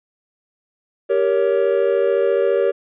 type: chord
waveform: triangle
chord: G diminished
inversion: none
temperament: equal with one note detuned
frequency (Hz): 392 / 466.2 / 561.5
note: G4 / Bb4 / Db5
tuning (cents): 0 / 0 / +22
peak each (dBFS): -17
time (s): 1.09-2.72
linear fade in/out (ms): 20
effects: resampled to 8000 Hz